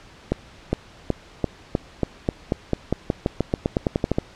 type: accelerating click train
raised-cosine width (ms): 2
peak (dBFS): -6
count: 21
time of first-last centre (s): 0.32-4.185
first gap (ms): 410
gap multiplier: 0.91
effects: pink hiss -47 dBFS RMS until 4.35 s + low-pass 5000 Hz 12 dB/octave